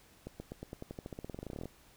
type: accelerating click train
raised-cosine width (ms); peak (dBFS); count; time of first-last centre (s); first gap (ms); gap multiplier
2; -28; 24; 0.27-1.656; 130; 0.92
effects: pink hiss -62 dBFS RMS until 1.96 s